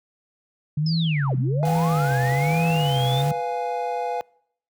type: tone with vibrato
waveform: sine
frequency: 146.1 Hz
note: D3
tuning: 9 cents flat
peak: -19 dBFS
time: 0.77-3.32 s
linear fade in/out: 5 ms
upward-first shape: sine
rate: 1.2 Hz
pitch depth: 210 cents each way
type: linear two-way sweep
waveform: sine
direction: down then up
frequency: 5270 to 137.2 to 3632 Hz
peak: -28 dBFS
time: 0.86-3.22 s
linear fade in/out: 5 ms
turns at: 1.36 s
type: chord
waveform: triangle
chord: F diminished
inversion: second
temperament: equal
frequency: 493.9 / 698.5 / 830.6 Hz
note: Cb5 / F5 / Ab5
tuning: 0 / 0 / 0 cents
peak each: -26 dBFS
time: 1.63-4.21 s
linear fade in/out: 0 ms
type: noise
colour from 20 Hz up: pink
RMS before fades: -36 dBFS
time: 1.65-3.31 s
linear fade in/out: 2 ms
effects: noise-tail reverb RT60 0.7 s tail -26 dB re dry + high-pass 80 Hz 12 dB/octave